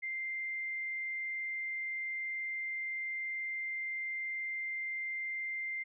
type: tone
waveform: sine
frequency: 2093 Hz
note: C7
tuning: in tune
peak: -35 dBFS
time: 0.02-5.84 s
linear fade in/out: 20 ms
effects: none